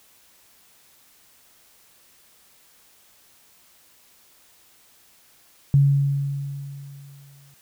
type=tone with exponential decay; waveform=sine; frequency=140 Hz; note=C#3; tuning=18 cents sharp; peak=-11 dBFS; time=5.74-7.54 s; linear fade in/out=0 ms; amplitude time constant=390 ms; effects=white hiss -56 dBFS RMS until 7.61 s